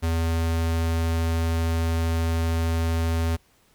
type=tone; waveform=square; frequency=82.41 Hz; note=E2; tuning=in tune; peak=-22 dBFS; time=0.02-3.37 s; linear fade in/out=20 ms; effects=pink hiss -61 dBFS RMS until 3.74 s